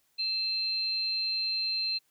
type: tone pair together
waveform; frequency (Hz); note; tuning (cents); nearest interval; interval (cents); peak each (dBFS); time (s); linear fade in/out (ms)
sine; 2637 / 4145; E7 / C8; 0 / -17; minor sixth; 783; -38 / -28; 0.18-1.99; 20
effects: white hiss -71 dBFS RMS until 2.1 s